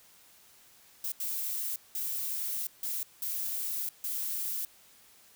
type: noise bursts at uneven times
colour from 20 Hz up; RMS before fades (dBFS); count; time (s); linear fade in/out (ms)
violet; -34; 6; 1.04-1.12 / 1.2-1.76 / 1.95-2.67 / 2.83-3.03 / 3.22-3.89 / 4.04-4.65; 2
effects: white hiss -59 dBFS RMS until 5.35 s